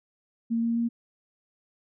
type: tone with pitch steps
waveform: sine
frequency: 230 / 231.9 / 233.8 Hz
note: A#3 / A#3 / A#3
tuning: -23 / -9 / +5 cents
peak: -23 dBFS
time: 0.5-0.89 s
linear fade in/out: 20 ms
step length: 130 ms
effects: none